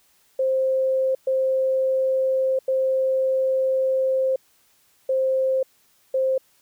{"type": "tone bursts at uneven times", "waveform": "sine", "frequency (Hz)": 526, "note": "C5", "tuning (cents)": 9, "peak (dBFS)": -18, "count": 5, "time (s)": [[0.39, 1.15], [1.27, 2.59], [2.68, 4.36], [5.09, 5.63], [6.14, 6.38]], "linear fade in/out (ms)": 5, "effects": ["white hiss -61 dBFS RMS until 6.61 s"]}